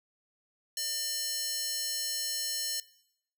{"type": "tone with high-pass filter", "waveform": "square", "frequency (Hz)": 600, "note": "D5", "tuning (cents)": 37, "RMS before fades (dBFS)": -34, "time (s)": [0.77, 2.8], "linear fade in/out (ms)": 2, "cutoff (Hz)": 4900, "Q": 1.3, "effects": ["noise-tail reverb RT60 0.7 s tail -18 dB re dry"]}